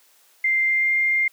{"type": "tone with pitch glide", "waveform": "sine", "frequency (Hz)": [2093, 2109], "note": ["C7", "C7"], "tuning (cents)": [0, 13], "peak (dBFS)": -17, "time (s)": [0.44, 1.28], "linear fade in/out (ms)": 5, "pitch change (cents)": 13, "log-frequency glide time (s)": [0.64, 0.94], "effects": ["white hiss -57 dBFS RMS until 1.32 s", "high-pass 400 Hz 12 dB/octave"]}